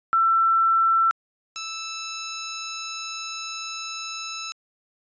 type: tone pair in turn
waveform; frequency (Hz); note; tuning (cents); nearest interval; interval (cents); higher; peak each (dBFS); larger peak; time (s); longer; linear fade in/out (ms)
sine / 5% pulse; 1340 / 1317; E6 / E6; +28 / -2; unison; 30; first; -16; neither; 0.13-1.11 / 1.56-4.52; second; 0
effects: resampled to 16000 Hz